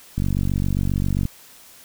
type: click train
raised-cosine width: 5 ms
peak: -10 dBFS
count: 52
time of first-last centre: 0.18-1.254 s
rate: 47.5 Hz
effects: white hiss -47 dBFS RMS until 1.84 s